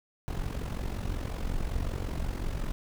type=noise with amplitude modulation; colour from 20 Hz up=brown; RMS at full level=-29 dBFS; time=0.28-2.72 s; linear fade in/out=0 ms; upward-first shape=sine; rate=45.4 Hz; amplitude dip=70%; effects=none